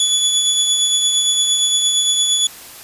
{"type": "tone with tremolo", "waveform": "25% pulse", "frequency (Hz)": 3425, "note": "A7", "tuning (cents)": -47, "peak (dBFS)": -8, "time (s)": [0, 2.47], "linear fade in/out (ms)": 2, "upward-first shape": "triangle", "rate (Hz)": 8.7, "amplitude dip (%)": 40, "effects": ["white hiss -37 dBFS RMS until 2.83 s", "resampled to 32000 Hz"]}